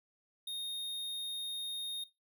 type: tone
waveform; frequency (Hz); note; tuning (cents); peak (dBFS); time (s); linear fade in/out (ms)
square; 3700; A#7; -14; -38; 0.47-2.04; 5
effects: noise-tail reverb RT60 0.2 s tail -17 dB re dry